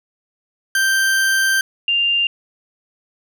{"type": "tone pair in turn", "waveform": ["40% pulse", "sine"], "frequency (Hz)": [1568, 2794], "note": ["G6", "F7"], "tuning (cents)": [0, 0], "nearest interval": "minor seventh", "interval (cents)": 1000, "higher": "second", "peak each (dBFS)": [-13, -14], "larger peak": "first", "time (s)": [[0.75, 1.61], [1.88, 2.27]], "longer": "first", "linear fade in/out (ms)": 2, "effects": []}